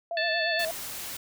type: tone with vibrato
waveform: sine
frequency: 660 Hz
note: E5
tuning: 2 cents sharp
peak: -29 dBFS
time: 0.11-0.71 s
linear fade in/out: 2 ms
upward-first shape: sine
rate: 8.6 Hz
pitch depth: 70 cents each way
type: harmonic tone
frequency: 880 Hz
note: A5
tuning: in tune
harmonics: 2 / 3 / 4 / 5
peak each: -28 / -33 / -35 / -33 dBFS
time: 0.17-0.65 s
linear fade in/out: 2 ms
type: noise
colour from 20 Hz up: white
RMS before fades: -37 dBFS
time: 0.59-1.17 s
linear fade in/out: 5 ms
effects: none